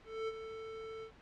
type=tone with ADSR envelope; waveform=square; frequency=443.8 Hz; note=A4; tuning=15 cents sharp; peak=-35 dBFS; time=0.04-1.12 s; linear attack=240 ms; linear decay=34 ms; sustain=-9 dB; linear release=91 ms; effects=pink hiss -60 dBFS RMS until 1.21 s + low-pass 3000 Hz 12 dB/octave